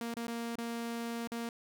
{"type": "tone with dropouts", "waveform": "sawtooth", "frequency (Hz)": 233.1, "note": "A#3", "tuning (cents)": 0, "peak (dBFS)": -32, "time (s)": [0.01, 1.49], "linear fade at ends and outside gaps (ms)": 2, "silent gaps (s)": [[0.141, 0.167], [0.27, 0.28], [0.556, 0.583], [1.274, 1.318]], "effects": []}